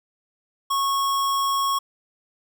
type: tone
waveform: square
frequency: 1100 Hz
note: C#6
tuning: 14 cents flat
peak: -21 dBFS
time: 0.7-1.79 s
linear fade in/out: 10 ms
effects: none

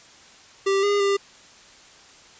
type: tone with pitch steps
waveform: square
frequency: 391.9 / 407.1 / 398.2 Hz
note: G4 / G#4 / G4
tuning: 0 / -35 / +27 cents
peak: -19 dBFS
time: 0.66-1.17 s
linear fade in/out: 10 ms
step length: 170 ms
effects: white hiss -49 dBFS RMS until 2.39 s + resampled to 16000 Hz

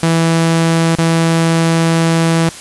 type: tone with dropouts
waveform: sawtooth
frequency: 164.81 Hz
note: E3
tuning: in tune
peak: -6 dBFS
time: 0.03-2.49 s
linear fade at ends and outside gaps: 0 ms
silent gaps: 0.953-0.986 s
effects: white hiss -31 dBFS RMS until 2.6 s + resampled to 24000 Hz

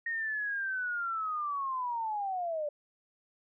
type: linear sweep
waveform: sine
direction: down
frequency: 1864 to 577 Hz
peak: -31 dBFS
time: 0.06-2.69 s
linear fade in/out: 5 ms
effects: none

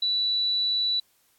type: tone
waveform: sine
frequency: 3951 Hz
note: B7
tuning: in tune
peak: -22 dBFS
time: 0.02-1 s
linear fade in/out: 5 ms
effects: white hiss -65 dBFS RMS until 1.38 s + AAC 64 kbps

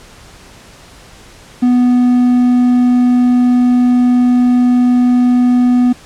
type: tone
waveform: triangle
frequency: 246.9 Hz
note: B3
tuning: in tune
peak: -5 dBFS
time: 1.62-5.93 s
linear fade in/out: 10 ms
effects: pink hiss -39 dBFS RMS until 6.05 s + low-pass 9000 Hz 12 dB/octave

